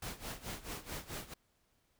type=noise with tremolo; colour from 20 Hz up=pink; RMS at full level=-41 dBFS; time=0.02-1.34 s; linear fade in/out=5 ms; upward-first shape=sine; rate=4.6 Hz; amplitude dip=85%; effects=pink hiss -75 dBFS RMS until 1.99 s